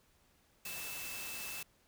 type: tone in noise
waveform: sine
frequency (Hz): 2637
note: E7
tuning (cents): 0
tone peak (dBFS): -46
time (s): 0.65-1.63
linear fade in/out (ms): 5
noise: white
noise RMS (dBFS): -44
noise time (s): 0.65-1.63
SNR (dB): -5
effects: pink hiss -70 dBFS RMS until 1.87 s